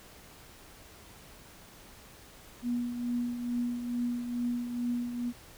sine tone with tremolo, 241.6 Hz, B3, 38 cents flat, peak -27 dBFS, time 2.62-5.33 s, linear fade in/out 50 ms, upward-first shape triangle, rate 2.3 Hz, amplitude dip 60%, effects pink hiss -53 dBFS RMS until 5.57 s

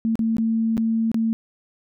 sine tone with dropouts, 225.1 Hz, A3, 40 cents sharp, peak -18 dBFS, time 0.05-1.33 s, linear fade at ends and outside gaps 0 ms, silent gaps 0.155-0.192 / 0.368-0.383 / 0.77-0.778 / 1.116-1.144 s, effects none

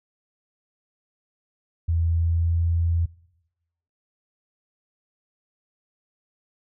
sine tone with pitch glide, 83.2 to 84.22 Hz, E2 to E2, +17 to +38 cents, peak -19 dBFS, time 1.88-3.06 s, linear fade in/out 10 ms, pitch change +21 cents, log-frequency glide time 2.07-2.63 s, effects noise-tail reverb RT60 0.9 s tail -23 dB re dry

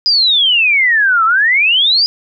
sine exponential two-way sweep, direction down then up, 4998 to 1280 to 4998 Hz, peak -8 dBFS, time 0.06-2.06 s, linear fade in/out 0 ms, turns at 1.25 s, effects none

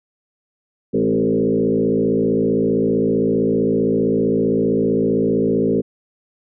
sine tone with frequency modulation, 324.9 Hz, E4, 25 cents flat, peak -14 dBFS, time 0.93-5.82 s, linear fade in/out 20 ms, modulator 55.4 Hz, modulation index 2.8, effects none

